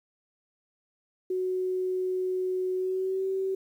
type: tone with pitch glide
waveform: sine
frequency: 370 to 382.8 Hz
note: F#4 to G4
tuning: 0 to -41 cents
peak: -26 dBFS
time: 1.3-3.55 s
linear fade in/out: 5 ms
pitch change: +59 cents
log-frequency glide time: 2.75-3.25 s
effects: 10-bit